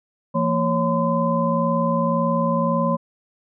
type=tone cluster; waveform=sine; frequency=168.7 / 230.5 / 551 / 1022 Hz; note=E3 / A#3 / C#5 / C6; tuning=+40 / -19 / -11 / -41 cents; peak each=-23 dBFS; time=0.34-2.97 s; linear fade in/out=20 ms; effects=none